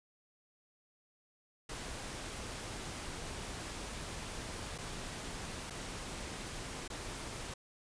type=noise with dropouts; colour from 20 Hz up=pink; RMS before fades=-43 dBFS; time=1.69-7.54 s; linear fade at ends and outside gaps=5 ms; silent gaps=4.78-4.784 / 5.7-5.705 / 6.879-6.9 s; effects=resampled to 22050 Hz